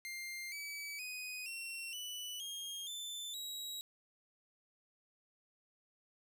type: tone with pitch steps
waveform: sawtooth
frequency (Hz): 2100 / 2290 / 2497 / 2723 / 2970 / 3239 / 3532 / 3851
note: C7 / D7 / D#7 / F7 / F#7 / G#7 / A7 / B7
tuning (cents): +6 / -44 / +6 / -44 / +6 / -44 / +6 / -44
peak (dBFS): -39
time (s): 0.05-3.81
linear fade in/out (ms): 0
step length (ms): 470
effects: none